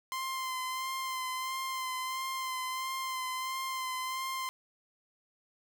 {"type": "tone with vibrato", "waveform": "sawtooth", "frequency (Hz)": 1041, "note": "C6", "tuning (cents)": -9, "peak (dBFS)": -30, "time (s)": [0.12, 4.49], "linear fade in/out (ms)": 0, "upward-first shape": "sine", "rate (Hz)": 1.5, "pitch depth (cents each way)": 24, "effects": []}